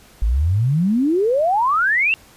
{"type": "exponential sweep", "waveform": "sine", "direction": "up", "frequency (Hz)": [50, 2794], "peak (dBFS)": -14, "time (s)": [0.22, 2.14], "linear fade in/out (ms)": 0, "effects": ["pink hiss -48 dBFS RMS until 2.36 s", "resampled to 32000 Hz"]}